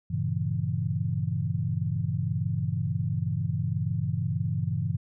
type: chord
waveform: sine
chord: G diminished seventh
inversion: none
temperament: equal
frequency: 98 / 116.54 / 138.59 / 164.81 Hz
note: G2 / Bb2 / Db3 / Fb3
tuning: 0 / 0 / 0 / 0 cents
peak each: -31 dBFS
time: 0.1-4.97 s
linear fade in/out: 10 ms
effects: none